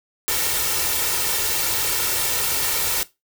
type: noise with comb filter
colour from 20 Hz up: white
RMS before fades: -22 dBFS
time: 0.28-3.03 s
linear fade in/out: 0 ms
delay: 2.2 ms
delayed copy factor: +0.6
effects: noise-tail reverb RT60 0.2 s tail -17 dB re dry